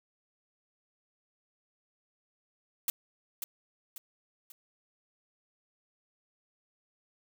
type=noise with echo; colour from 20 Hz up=blue; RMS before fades=-29 dBFS; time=2.88-2.9 s; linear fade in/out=2 ms; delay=540 ms; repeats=3; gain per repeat=-7 dB; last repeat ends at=4.52 s; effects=none